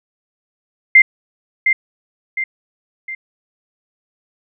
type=tone with echo; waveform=sine; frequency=2093 Hz; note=C7; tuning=in tune; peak=-3 dBFS; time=0.95-1.02 s; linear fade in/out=5 ms; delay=710 ms; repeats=3; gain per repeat=-7 dB; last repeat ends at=3.15 s; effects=none